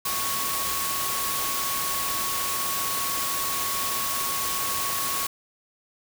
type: tone in noise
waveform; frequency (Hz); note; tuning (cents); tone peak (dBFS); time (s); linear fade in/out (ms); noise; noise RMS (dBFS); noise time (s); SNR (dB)
sine; 1108.7; C#6; 0; -31; 0.05-5.27; 5; white; -28; 0.05-5.27; -6
effects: none